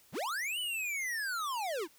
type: linear two-way sweep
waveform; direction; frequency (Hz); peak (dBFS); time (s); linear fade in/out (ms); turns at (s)
square; up then down; 69.3 to 3021 to 281.9; -34; 0.12-1.88; 50; 0.59
effects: white hiss -63 dBFS RMS until 1.98 s